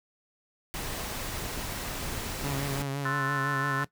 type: noise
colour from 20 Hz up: pink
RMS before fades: -35 dBFS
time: 0.74-2.82 s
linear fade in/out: 0 ms
type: tone with vibrato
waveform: sawtooth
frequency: 139.2 Hz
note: C#3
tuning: 8 cents sharp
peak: -26 dBFS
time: 2.44-3.85 s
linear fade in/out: 5 ms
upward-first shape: sine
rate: 5.9 Hz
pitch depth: 39 cents each way
type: chord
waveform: sine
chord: F# half-diminished seventh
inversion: second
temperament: equal with one note detuned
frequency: 1046.5 / 1318.5 / 1480 / 1765.1 Hz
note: C6 / E6 / F#6 / A6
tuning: 0 / 0 / 0 / +5 cents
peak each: -34 dBFS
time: 3.05-3.84 s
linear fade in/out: 5 ms
effects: noise-tail reverb RT60 0.1 s tail -17 dB re dry